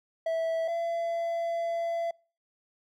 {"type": "tone pair in turn", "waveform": "triangle", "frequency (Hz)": [655, 674.6], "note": ["E5", "E5"], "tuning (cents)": [-11, 40], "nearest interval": "minor second", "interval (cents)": 51, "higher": "second", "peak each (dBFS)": [-24, -26], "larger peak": "first", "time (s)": [[0.26, 0.68], [0.68, 2.11]], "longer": "second", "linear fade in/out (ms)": 5, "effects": ["noise-tail reverb RT60 0.4 s tail -26 dB re dry"]}